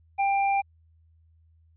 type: tone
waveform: square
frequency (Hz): 792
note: G5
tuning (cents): +18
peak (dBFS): -22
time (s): 0.18-0.62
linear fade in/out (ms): 20
effects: added 81 Hz sine -57 dBFS peak until 1.76 s + resampled to 8000 Hz